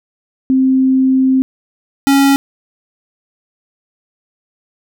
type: tone pair in turn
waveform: sine / square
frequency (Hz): 262.4 / 276.3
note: C4 / C#4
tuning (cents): +5 / -6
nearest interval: minor second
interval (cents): 89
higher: second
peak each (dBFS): -8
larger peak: neither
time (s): 0.5-1.42 / 2.07-2.36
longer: first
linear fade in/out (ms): 0
effects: none